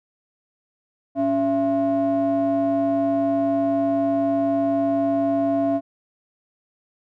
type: ring-modulated tone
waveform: triangle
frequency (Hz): 196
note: G3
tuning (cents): 0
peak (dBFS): -13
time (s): 1.15-5.81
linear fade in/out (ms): 50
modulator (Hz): 476
effects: none